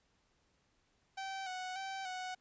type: tone with vibrato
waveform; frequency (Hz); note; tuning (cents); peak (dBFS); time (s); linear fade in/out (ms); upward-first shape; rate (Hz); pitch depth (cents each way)
sawtooth; 756; F#5; +37; -36; 1.17-2.35; 10; square; 1.7; 39
effects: pink hiss -75 dBFS RMS until 2.4 s + resampled to 16000 Hz